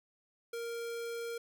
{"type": "tone", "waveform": "square", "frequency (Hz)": 466.2, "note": "A#4", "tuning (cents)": 0, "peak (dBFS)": -38, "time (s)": [0.53, 1.38], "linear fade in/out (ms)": 5, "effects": []}